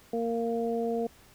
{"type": "harmonic tone", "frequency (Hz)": 231.4, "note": "A#3", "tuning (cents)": -13, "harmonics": [1, 2, 3], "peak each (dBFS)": [-32, -29, -35], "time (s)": [0.13, 1.07], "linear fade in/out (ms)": 5, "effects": ["pink hiss -57 dBFS RMS until 1.34 s"]}